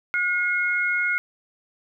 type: tone pair together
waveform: sine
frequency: 1439.6 / 2157 Hz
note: F#6 / C#7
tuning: -48 / -48 cents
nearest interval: perfect fifth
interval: 700 cents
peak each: -23 dBFS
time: 0.14-1.18 s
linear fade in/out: 0 ms
effects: none